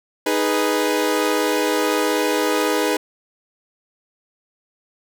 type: chord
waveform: sawtooth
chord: G# minor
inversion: second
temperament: equal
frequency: 311.1 / 415.3 / 493.9 Hz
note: D#4 / G#4 / B4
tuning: 0 / 0 / 0 cents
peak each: -18 dBFS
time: 0.26-2.97 s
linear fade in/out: 5 ms
effects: none